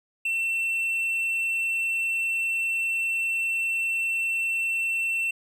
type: tone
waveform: triangle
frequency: 2695 Hz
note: E7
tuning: 38 cents sharp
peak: -22 dBFS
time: 0.25-5.31 s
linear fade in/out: 5 ms
effects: none